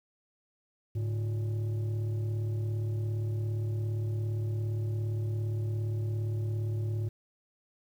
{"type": "tone with frequency modulation", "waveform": "sine", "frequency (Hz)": 106.8, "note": "G#2", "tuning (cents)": 49, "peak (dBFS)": -26, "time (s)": [0.95, 7.09], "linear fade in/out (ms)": 10, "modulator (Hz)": 251, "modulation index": 0.36, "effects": ["tanh soft clip ceiling -28 dBFS", "10-bit"]}